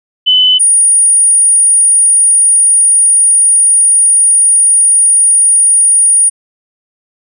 sine tone pair in turn, 3015 / 9572 Hz, F#7 / D9, +32 / +32 cents, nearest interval octave + minor sixth, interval 2000 cents, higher second, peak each -4 dBFS, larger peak neither, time 0.26-0.59 / 0.59-6.3 s, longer second, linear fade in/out 20 ms, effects none

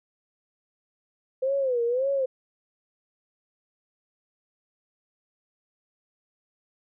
sine tone with vibrato, 510 Hz, C5, 44 cents flat, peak -22 dBFS, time 1.42-2.26 s, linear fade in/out 10 ms, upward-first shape sine, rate 1.8 Hz, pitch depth 150 cents each way, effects none

